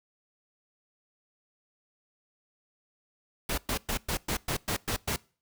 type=noise bursts; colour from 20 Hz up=pink; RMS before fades=-30 dBFS; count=9; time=3.49-5.162 s; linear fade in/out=5 ms; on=88 ms; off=110 ms; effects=noise-tail reverb RT60 0.4 s tail -24 dB re dry